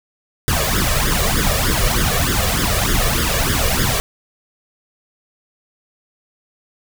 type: noise with flanger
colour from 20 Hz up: pink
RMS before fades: -17 dBFS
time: 0.48-4 s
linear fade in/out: 0 ms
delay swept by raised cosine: 0.58 to 1.78 ms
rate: 3.3 Hz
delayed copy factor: +0.85
effects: none